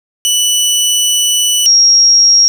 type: tone pair in turn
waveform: 20% pulse / sine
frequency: 2966 / 5599 Hz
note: F#7 / F8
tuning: +4 / +4 cents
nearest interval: major seventh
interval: 1100 cents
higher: second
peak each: -4 dBFS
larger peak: neither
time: 0.25-1.66 / 1.66-2.48 s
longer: first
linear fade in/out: 0 ms
effects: none